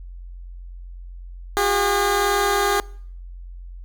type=tone pair together; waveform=15% pulse; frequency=363.2 / 404.7 Hz; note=F#4 / G#4; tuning=-32 / -45 cents; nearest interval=major second; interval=187 cents; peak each=-19 / -12 dBFS; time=1.57-2.8 s; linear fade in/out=0 ms; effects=noise-tail reverb RT60 0.6 s tail -24 dB re dry + added 44 Hz sine -34 dBFS peak until 3.84 s